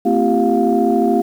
sine tone cluster, 225.1 / 259.1 / 341.5 / 393 / 704 Hz, A3 / C4 / F4 / G4 / F5, +40 / -17 / -39 / +4 / +14 cents, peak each -18 dBFS, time 0.05-1.22 s, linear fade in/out 10 ms, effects tanh soft clip ceiling -2 dBFS + 7-bit

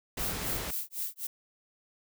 pink noise, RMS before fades -36 dBFS, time 0.17-0.71 s, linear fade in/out 5 ms
violet noise with tremolo, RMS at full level -33 dBFS, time 0.19-1.27 s, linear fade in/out 5 ms, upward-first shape sine, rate 3.9 Hz, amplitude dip 100%
effects none

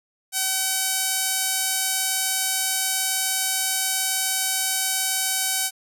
sawtooth tone with band-pass filter, 761 Hz, F#5, 48 cents sharp, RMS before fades -24 dBFS, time 0.32-5.71 s, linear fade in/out 50 ms, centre 10000 Hz, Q 1, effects none

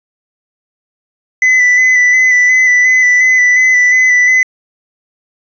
triangle tone with vibrato, 2002 Hz, B6, 23 cents sharp, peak -4 dBFS, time 1.42-4.43 s, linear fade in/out 2 ms, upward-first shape square, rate 2.8 Hz, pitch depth 19 cents each way, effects resampled to 16000 Hz + 7-bit

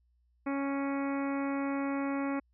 harmonic tone, 277.2 Hz, C#4, in tune, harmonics 1 / 2 / 3 / 4 / 5 / 6 / 7 / 8 / 9, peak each -31 / -39 / -42 / -42 / -45 / -51 / -48 / -47 / -52 dBFS, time 0.46-2.4 s, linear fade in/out 10 ms, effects added 60 Hz sine -67 dBFS peak until 2.53 s

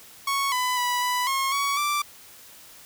sawtooth tone with pitch steps, 1107 / 1001 / 983 / 991 / 1080 / 1123 / 1173 Hz, C#6 / B5 / B5 / B5 / C#6 / C#6 / D6, -3 / +23 / -8 / +6 / -45 / +22 / -2 cents, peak -19 dBFS, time 0.27-2.02 s, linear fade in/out 5 ms, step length 250 ms, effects white hiss -48 dBFS RMS until 2.85 s

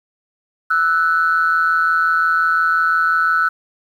sine tone pair together, 1318.5 / 1484.2 Hz, E6 / F#6, 0 / +5 cents, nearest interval major second, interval 205 cents, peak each -15 dBFS, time 0.7-3.49 s, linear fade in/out 10 ms, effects tanh soft clip ceiling -6 dBFS + 8-bit

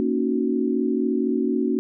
sine chord, D# minor seventh, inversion second, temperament equal, 233.1 / 277.2 / 311.1 / 370 Hz, A#3 / C#4 / D#4 / F#4, 0 / 0 / 0 / 0 cents, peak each -24 / -24 / -29 / -25 dBFS, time 0-1.79 s, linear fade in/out 0 ms, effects none

